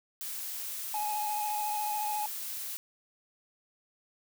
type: noise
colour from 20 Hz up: blue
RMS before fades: -38 dBFS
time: 0.21-2.77 s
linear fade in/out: 0 ms
type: tone with vibrato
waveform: triangle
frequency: 842 Hz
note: G#5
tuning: 24 cents sharp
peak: -29 dBFS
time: 0.94-2.26 s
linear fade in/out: 2 ms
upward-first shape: triangle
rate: 14 Hz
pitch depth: 28 cents each way
effects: none